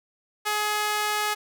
sawtooth tone with high-pass filter, 421.1 Hz, G#4, 24 cents sharp, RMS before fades -26 dBFS, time 0.45-1.35 s, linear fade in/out 20 ms, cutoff 1000 Hz, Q 1, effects none

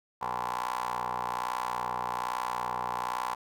20% pulse ring-modulated tone, 61.2 Hz, B1, 15 cents flat, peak -23 dBFS, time 0.21-3.35 s, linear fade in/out 10 ms, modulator 948 Hz, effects none

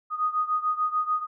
sine beating tone pair, 1240 / 1246.8 Hz, D#6 / D#6, -6 / +3 cents, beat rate 6.8 Hz, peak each -25 / -28 dBFS, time 0.1-1.27 s, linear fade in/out 50 ms, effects none

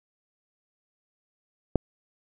click, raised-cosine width 2 ms, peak -7 dBFS, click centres 1.757 s, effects none

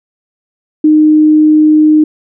sine tone, 307 Hz, D#4, 23 cents flat, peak -3 dBFS, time 0.84-2.04 s, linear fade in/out 5 ms, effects none

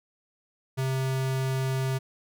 square tone, 132.2 Hz, C3, 18 cents sharp, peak -26 dBFS, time 0.77-1.99 s, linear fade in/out 20 ms, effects none

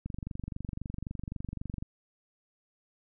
click train, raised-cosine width 5 ms, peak -24 dBFS, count 43, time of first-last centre 0.06-1.825 s, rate 23.8 Hz, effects none

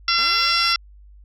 harmonic tone, 682 Hz, F5, 41 cents flat, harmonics 2 / 3 / 4 / 5 / 6 / 7 / 8, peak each -22 / -26 / -25 / -26 / -28 / -24 / -22 dBFS, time 0.08-0.76 s, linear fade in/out 2 ms
5% pulse linear sweep, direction up, 197.6 to 920 Hz, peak -23 dBFS, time 0.18-0.73 s, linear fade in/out 5 ms
effects added 50 Hz sine -43 dBFS peak until 1.24 s

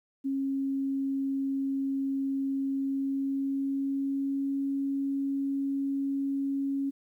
sine tone with pitch glide, 272.1 to 275.7 Hz, C#4 to C#4, -32 to -9 cents, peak -27 dBFS, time 0.24-6.91 s, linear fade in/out 20 ms, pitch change +23 cents, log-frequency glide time 2.77-4.54 s, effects 11-bit

